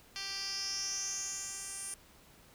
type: tone with band-pass filter sweep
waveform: 10% pulse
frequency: 392 Hz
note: G4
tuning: in tune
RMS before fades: -39 dBFS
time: 0.16-1.94 s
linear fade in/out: 0 ms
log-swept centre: 4200 to 9000 Hz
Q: 6.3
effects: pink hiss -60 dBFS RMS until 2.54 s